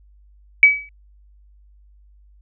sine tone with exponential decay, 2282 Hz, C#7, 50 cents sharp, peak -3 dBFS, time 0.63-0.89 s, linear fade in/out 1 ms, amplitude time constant 55 ms, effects added 50 Hz sine -48 dBFS peak until 2.41 s

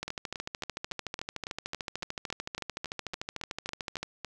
two click trains, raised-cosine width 0.2 ms, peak -17 / -19 dBFS, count 55 / 16, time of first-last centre 0.03-4.03 / 0.08-4.247 s, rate 13.5 / 3.6 Hz, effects none

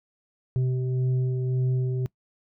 sine tone with frequency modulation, 127.6 Hz, C3, 43 cents flat, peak -22 dBFS, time 0.56-2.06 s, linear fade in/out 0 ms, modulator 257 Hz, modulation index 0.47, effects noise-tail reverb RT60 0.1 s tail -22 dB re dry

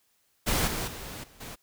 pink noise with level steps, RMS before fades -26 / -32 / -40 / -55 / -41 dBFS, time 0.46-1.56 s, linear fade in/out 20 ms, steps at 0.67 / 0.87 / 1.23 / 1.4 s, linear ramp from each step 10 ms, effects white hiss -70 dBFS RMS until 1.62 s

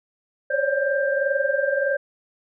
sine tone cluster, 536 / 557 / 579 / 1584 Hz, C5 / C#5 / D5 / G6, +42 / +8 / -25 / +18 cents, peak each -25 dBFS, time 0.5-1.97 s, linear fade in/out 10 ms, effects none

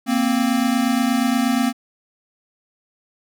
square tone pair together, 233.2 / 261.6 Hz, A#3 / C4, +1 / 0 cents, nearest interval major second, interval 199 cents, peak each -20 dBFS, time 0.06-1.73 s, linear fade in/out 50 ms, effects none

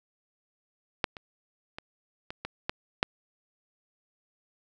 clicks, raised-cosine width 0.3 ms, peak -8 / -25 / -22 / -21 / -18 / -12 / -6 dBFS, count 7, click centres 1.042 / 1.168 / 1.785 / 2.305 / 2.45 / 2.695 / 3.029 s, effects none

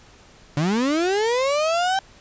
35% pulse linear sweep, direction up, 138.59 to 784 Hz, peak -17 dBFS, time 0.57-1.99 s, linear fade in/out 2 ms, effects pink hiss -50 dBFS RMS until 2.2 s + resampled to 16000 Hz

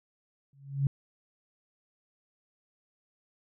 sine tone with exponential growth, 138.59 Hz, C#3, in tune, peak -20 dBFS, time 0.53-0.87 s, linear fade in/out 2 ms, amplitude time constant 72 ms, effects none

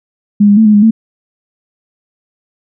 sine tone with pitch steps, 205.8 / 203.4 / 221.3 / 211.7 / 205.7 / 223.1 Hz, G#3 / G#3 / A3 / G#3 / G#3 / A3, -16 / -36 / +10 / +33 / -16 / +24 cents, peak -3 dBFS, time 0.4-0.91 s, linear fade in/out 10 ms, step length 85 ms, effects none

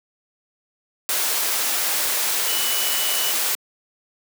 sine tone in noise, 2960 Hz, F#7, in tune, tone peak -27 dBFS, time 2.48-3.31 s, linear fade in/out 0 ms, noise white, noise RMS -22 dBFS, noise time 1.09-3.55 s, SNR -8 dB, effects high-pass 400 Hz 12 dB/octave

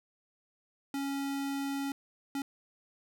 square tone bursts at uneven times, 277.2 Hz, C#4, in tune, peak -33 dBFS, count 2, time 0.94-1.92 / 2.35-2.42 s, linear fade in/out 2 ms, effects none

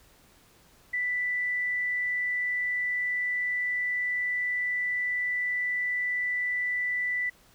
sine tone, 1979 Hz, B6, 3 cents sharp, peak -26 dBFS, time 0.93-7.3 s, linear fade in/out 10 ms, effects pink hiss -59 dBFS RMS until 7.54 s

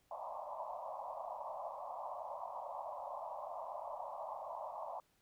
pink band-pass noise, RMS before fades -45 dBFS, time 0.11-5 s, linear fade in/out 2 ms, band 570 to 1100 Hz, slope 96 dB/octave, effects pink hiss -75 dBFS RMS until 5.21 s

